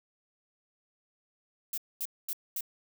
violet noise bursts, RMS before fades -34 dBFS, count 4, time 1.73-2.608 s, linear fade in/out 2 ms, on 47 ms, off 230 ms, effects none

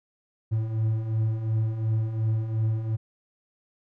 triangle beating tone pair, 108.3 / 111.1 Hz, A2 / A2, -27 / +17 cents, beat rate 2.8 Hz, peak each -29 / -22 dBFS, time 0.51-2.97 s, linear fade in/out 20 ms, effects none

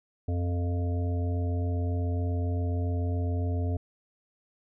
harmonic tone with a mistuned harmonic, 87.31 Hz, F2, in tune, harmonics 1 / 3 / 5 / 7 / 8, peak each -26 / -36 / -40 / -43 / -44 dBFS, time 0.28-3.77 s, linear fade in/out 5 ms, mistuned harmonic 1, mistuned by +22 cents, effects none

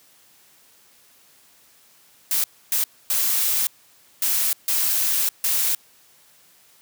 blue noise bursts at uneven times, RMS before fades -21 dBFS, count 6, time 2.31-2.44 / 2.72-2.84 / 3.1-3.67 / 4.22-4.53 / 4.68-5.29 / 5.44-5.75 s, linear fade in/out 2 ms, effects white hiss -55 dBFS RMS until 6.81 s + high-pass 80 Hz 12 dB/octave

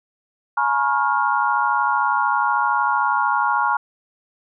sine tone cluster, 844 / 957 / 1093 / 1406 Hz, G#5 / A#5 / C#6 / F6, +28 / +45 / -25 / +11 cents, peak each -22 dBFS, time 0.57-3.77 s, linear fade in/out 5 ms, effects none

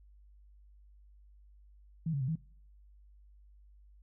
sine tone with pitch steps, 162 / 139.8 / 129.5 / 160.6 Hz, E3 / C#3 / C3 / E3, -30 / +15 / -17 / -45 cents, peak -30 dBFS, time 2.06-2.356 s, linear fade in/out 5 ms, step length 74 ms, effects noise-tail reverb RT60 0.6 s tail -24 dB re dry + added 50 Hz sine -56 dBFS peak until 4.02 s

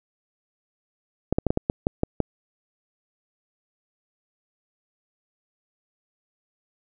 clicks, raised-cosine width 2 ms, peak -7 dBFS, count 9, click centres 1.326 / 1.385 / 1.467 / 1.505 / 1.574 / 1.699 / 1.869 / 2.034 / 2.203 s, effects none

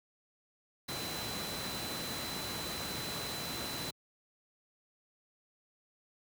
sine tone in noise, 4021 Hz, B7, 30 cents sharp, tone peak -42 dBFS, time 0.88-3.91 s, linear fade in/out 10 ms, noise pink, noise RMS -39 dBFS, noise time 0.88-3.91 s, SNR -6 dB, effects high-pass 100 Hz 12 dB/octave

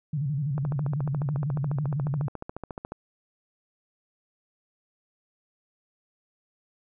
sine tone with vibrato, 142.9 Hz, D3, 47 cents flat, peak -25 dBFS, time 0.13-2.28 s, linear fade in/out 5 ms, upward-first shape square, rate 12 Hz, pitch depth 120 cents each way
click train, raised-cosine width 1 ms, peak -21 dBFS, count 34, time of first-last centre 0.58-2.92 s, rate 14.1 Hz
effects none

